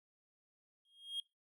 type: tone with exponential growth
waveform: triangle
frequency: 3250 Hz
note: G#7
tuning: 38 cents flat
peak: -33 dBFS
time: 0.85-1.2 s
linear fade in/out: 2 ms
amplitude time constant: 74 ms
effects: noise-tail reverb RT60 0.2 s tail -22 dB re dry